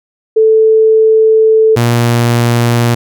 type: tone pair in turn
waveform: sine / sawtooth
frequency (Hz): 440 / 118.72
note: A4 / A#2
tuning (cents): 0 / +32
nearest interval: octave + major seventh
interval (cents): 2268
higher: first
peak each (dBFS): -4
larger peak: neither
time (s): 0.36-1.76 / 1.76-2.95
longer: first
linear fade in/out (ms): 10
effects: none